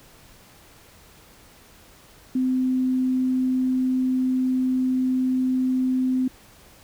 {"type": "tone", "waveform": "sine", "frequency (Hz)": 257.1, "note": "C4", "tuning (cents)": -30, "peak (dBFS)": -19, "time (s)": [2.35, 6.28], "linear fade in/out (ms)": 5, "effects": ["pink hiss -51 dBFS RMS until 6.83 s"]}